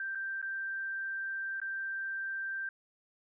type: tone with dropouts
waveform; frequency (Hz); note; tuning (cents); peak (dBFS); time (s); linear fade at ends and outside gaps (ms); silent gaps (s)
sine; 1571; G6; +3; -34; 0-2.69; 2; 0.15-0.154 / 0.416-0.426 / 1.601-1.616
effects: none